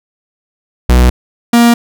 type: tone pair in turn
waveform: 45% pulse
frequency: 61.74 / 235.9 Hz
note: B1 / A#3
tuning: 0 / +21 cents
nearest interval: octave + major seventh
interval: 2321 cents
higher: second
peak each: -4 dBFS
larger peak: neither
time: 0.89-1.1 / 1.53-1.74 s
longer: neither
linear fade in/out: 5 ms
effects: none

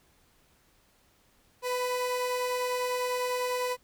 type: tone pair together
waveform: 30% pulse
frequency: 499 / 988 Hz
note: B4 / B5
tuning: +18 / 0 cents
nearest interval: octave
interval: 1182 cents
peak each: -26 / -35 dBFS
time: 1.62-3.77 s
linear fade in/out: 50 ms
effects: pink hiss -65 dBFS RMS until 3.83 s

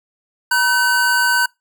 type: tone pair together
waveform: square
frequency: 959 / 1522.3 Hz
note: A#5 / F#6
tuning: +49 / +49 cents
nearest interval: minor sixth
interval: 800 cents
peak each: -20 / -15 dBFS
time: 0.51-1.46 s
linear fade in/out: 5 ms
effects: noise-tail reverb RT60 0.2 s tail -24 dB re dry

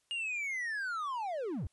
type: linear sweep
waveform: triangle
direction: down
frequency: 2861 to 58.27 Hz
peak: -32 dBFS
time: 0.11-1.67 s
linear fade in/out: 0 ms
effects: white hiss -75 dBFS RMS until 1.72 s + resampled to 24000 Hz

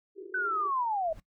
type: band-pass noise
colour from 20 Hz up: pink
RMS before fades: -43 dBFS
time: 0.15-0.72 s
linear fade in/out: 50 ms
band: 360 to 410 Hz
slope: 96 dB/octave
type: linear sweep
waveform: sine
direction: down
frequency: 1526 to 621 Hz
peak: -27 dBFS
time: 0.34-1.13 s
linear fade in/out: 5 ms
type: noise with exponential growth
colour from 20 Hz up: brown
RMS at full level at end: -40 dBFS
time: 0.98-1.2 s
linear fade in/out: 2 ms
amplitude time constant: 47 ms
effects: noise-tail reverb RT60 0.1 s tail -18 dB re dry

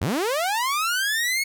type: linear sweep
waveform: sawtooth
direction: up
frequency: 64.7 to 2209 Hz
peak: -18 dBFS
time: 0.01-1.44 s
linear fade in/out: 10 ms
effects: none

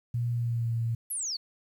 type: tone with pitch glide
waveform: sine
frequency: 119.3 to 115.44 Hz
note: A#2 to A#2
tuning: +41 to -16 cents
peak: -26 dBFS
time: 0.14-0.95 s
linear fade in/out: 5 ms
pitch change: -57 cents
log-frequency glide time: 0.33-0.72 s
type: exponential sweep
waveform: sine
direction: down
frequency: 11840 to 4253 Hz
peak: -30 dBFS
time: 1.1-1.37 s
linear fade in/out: 10 ms
effects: 10-bit

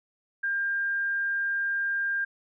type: tone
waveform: sine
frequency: 1600 Hz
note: G6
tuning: 35 cents sharp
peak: -25 dBFS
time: 0.43-2.25 s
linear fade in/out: 10 ms
effects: none

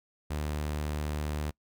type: tone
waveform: sawtooth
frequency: 75 Hz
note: D2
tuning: 37 cents sharp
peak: -27 dBFS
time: 0.3-1.51 s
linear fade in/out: 10 ms
effects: noise-tail reverb RT60 0.1 s tail -25 dB re dry

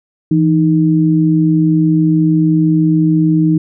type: tone pair together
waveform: sine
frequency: 164.81 / 311.1 Hz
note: E3 / D#4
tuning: 0 / 0 cents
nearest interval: major seventh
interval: 1100 cents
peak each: -11 dBFS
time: 0.31-3.58 s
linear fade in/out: 5 ms
effects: none

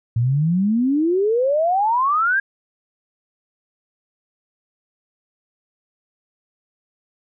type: exponential sweep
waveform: sine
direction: up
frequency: 112 to 1645 Hz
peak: -15 dBFS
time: 0.16-2.4 s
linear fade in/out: 5 ms
effects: none

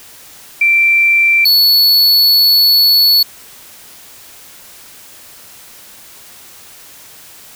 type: tone pair in turn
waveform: sine / square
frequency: 2349 / 4418 Hz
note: D7 / C#8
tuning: 0 / -7 cents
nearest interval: major seventh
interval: 1093 cents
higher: second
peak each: -7 dBFS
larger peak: neither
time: 0.61-1.45 / 1.45-3.23 s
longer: second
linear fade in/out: 5 ms
effects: white hiss -38 dBFS RMS until 7.55 s

